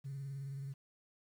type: tone with vibrato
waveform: sine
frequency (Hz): 137.5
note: C#3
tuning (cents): -14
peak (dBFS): -39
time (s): 0.04-0.74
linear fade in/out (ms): 20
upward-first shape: sine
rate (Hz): 19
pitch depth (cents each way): 49
effects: tanh soft clip ceiling -37 dBFS + 11-bit